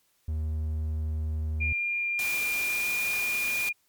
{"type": "tone", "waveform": "triangle", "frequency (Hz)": 77.78, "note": "D#2", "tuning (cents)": 0, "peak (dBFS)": -25, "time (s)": [0.28, 1.73], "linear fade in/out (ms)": 5}
{"type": "tone with pitch glide", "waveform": "sine", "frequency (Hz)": [2401, 2422], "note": ["D7", "D#7"], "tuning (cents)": [38, -47], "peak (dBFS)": -26, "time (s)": [1.6, 3.73], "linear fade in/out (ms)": 20, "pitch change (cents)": 15, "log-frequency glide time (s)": [2.67, 2.83]}
{"type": "noise", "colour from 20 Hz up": "white", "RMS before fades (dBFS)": -35, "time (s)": [2.19, 3.69], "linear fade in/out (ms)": 0}
{"effects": ["white hiss -69 dBFS RMS until 3.88 s", "MP3 96 kbps"]}